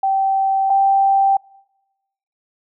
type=tone pair in turn; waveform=sine; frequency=776 / 783.2 Hz; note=G5 / G5; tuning=-18 / -2 cents; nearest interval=unison; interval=16 cents; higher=second; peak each=-14 / -11 dBFS; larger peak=second; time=0.03-0.7 / 0.7-1.37 s; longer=neither; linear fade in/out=5 ms; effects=noise-tail reverb RT60 1.0 s tail -26 dB re dry